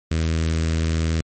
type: tone with notch filter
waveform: sawtooth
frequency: 80.9 Hz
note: E2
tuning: 32 cents flat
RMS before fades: -21 dBFS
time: 0.11-1.21 s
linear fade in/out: 5 ms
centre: 840 Hz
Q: 0.78
effects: MP3 32 kbps